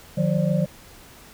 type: tone cluster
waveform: sine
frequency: 154.8 / 180.9 / 535 / 590 Hz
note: D#3 / F#3 / C5 / D5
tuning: -9 / -39 / +38 / +8 cents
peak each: -22 / -22 / -29 / -28 dBFS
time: 0.17-0.66 s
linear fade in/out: 10 ms
effects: pink hiss -47 dBFS RMS until 1.33 s